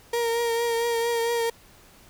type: tone with vibrato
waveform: 35% pulse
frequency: 466.2 Hz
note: A#4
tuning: in tune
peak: -21 dBFS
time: 0.13-1.5 s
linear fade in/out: 5 ms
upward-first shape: triangle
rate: 4.4 Hz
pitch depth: 31 cents each way
effects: pink hiss -53 dBFS RMS until 2.09 s